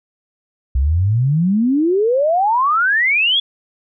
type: exponential sweep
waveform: sine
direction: up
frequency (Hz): 61.74 to 3436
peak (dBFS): -12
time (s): 0.75-3.4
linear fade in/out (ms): 5
effects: none